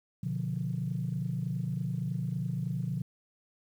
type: chord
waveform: sine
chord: B diminished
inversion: none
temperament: equal with one note detuned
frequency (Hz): 123.47 / 146.83 / 175.93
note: B2 / D3 / F3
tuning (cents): 0 / 0 / +13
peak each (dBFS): -34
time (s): 0.23-3.02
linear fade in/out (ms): 5
effects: tanh soft clip ceiling -22 dBFS + 10-bit